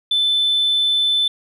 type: tone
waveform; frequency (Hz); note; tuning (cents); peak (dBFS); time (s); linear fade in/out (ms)
sine; 3520; A7; 0; -13; 0.11-1.28; 5
effects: tanh soft clip ceiling -11 dBFS